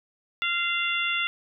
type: harmonic tone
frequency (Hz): 692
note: F5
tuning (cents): -16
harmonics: 2 / 3 / 4 / 5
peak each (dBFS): -30 / -29 / -28 / -31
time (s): 0.42-1.27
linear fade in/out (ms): 0
effects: none